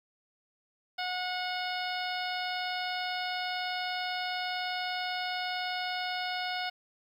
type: harmonic tone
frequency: 729 Hz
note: F#5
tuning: 26 cents flat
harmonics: 1 / 2 / 3 / 4 / 5 / 6 / 7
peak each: -35 / -38 / -40 / -41 / -42 / -43 / -43 dBFS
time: 0.98-6.7 s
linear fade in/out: 10 ms
effects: 10-bit